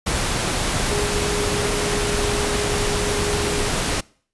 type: tone in noise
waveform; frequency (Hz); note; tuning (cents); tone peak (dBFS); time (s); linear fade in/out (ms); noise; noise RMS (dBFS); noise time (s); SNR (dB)
sine; 412.4; G#4; -12; -25; 0.91-3.69; 10; pink; -22; 0.06-4.01; -6
effects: noise-tail reverb RT60 0.5 s tail -24 dB re dry + resampled to 24000 Hz